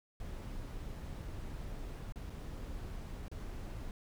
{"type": "noise with dropouts", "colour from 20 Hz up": "brown", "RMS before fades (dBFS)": -43, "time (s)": [0.2, 3.91], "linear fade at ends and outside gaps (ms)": 1, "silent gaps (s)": [[2.123, 2.158], [2.298, 2.302], [3.282, 3.315]], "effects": []}